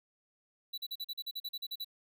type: tone bursts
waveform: square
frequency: 3951 Hz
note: B7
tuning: in tune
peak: -37 dBFS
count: 13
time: 0.73-1.846 s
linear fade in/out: 10 ms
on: 48 ms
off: 41 ms
effects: none